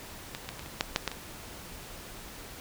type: clicks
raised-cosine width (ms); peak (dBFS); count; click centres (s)
0.2; -18 / -30 / -17 / -23 / -27 / -8 / -7 / -11 / -20; 9; 0.349 / 0.446 / 0.49 / 0.594 / 0.661 / 0.809 / 0.961 / 1.077 / 1.116
effects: pink hiss -45 dBFS RMS until 2.6 s